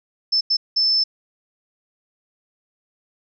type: tone bursts at uneven times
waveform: sine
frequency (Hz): 5274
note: E8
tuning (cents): 0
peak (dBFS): -15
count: 3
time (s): 0.32-0.41 / 0.5-0.57 / 0.76-1.04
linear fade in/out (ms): 10
effects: none